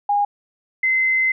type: tone pair in turn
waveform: sine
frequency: 817 / 2059 Hz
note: G#5 / C7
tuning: -29 / -28 cents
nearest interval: octave + major third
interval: 1601 cents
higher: second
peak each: -15 / -15 dBFS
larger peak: neither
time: 0.09-0.25 / 0.83-1.32 s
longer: second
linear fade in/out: 5 ms
effects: none